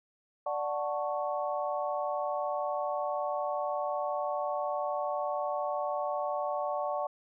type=chord; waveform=sine; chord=D major seventh; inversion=none; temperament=equal; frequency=587.3 / 740 / 880 / 1108.7 Hz; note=D5 / F#5 / A5 / C#6; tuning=0 / 0 / 0 / 0 cents; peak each=-33 / -35 / -38 / -37 dBFS; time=0.46-7.07 s; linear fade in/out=5 ms; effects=none